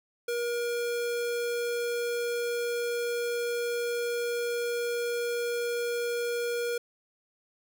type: tone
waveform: square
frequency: 476.1 Hz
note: A#4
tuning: 37 cents sharp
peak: -29 dBFS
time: 0.28-6.78 s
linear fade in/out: 5 ms
effects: none